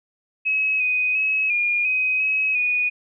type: tone with pitch steps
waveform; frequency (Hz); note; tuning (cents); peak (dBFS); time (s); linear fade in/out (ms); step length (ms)
sine; 2562 / 2499 / 2565 / 2423 / 2520 / 2554 / 2469; E7 / D#7 / E7 / D#7 / D#7 / D#7 / D#7; -50 / +7 / -48 / -47 / +21 / +45 / -14; -18; 0.45-2.9; 20; 350
effects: none